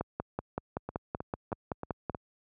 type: two click trains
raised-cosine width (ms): 1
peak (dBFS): -18 / -22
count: 12 / 5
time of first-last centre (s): 0.01-2.097 / 0.89-2.148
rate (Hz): 5.27 / 3.18
effects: high-pass 60 Hz 12 dB/octave